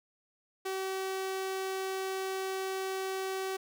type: tone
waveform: sawtooth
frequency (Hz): 381.6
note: G4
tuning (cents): -47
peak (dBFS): -29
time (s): 0.65-3.57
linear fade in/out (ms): 10
effects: none